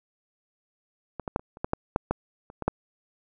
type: clicks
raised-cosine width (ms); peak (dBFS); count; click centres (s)
1; -19 / -17 / -8 / -29 / -30 / -13 / -10 / -8 / -10 / -30 / -18 / -8; 12; 1.197 / 1.278 / 1.361 / 1.395 / 1.571 / 1.645 / 1.734 / 1.961 / 2.11 / 2.501 / 2.623 / 2.68
effects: none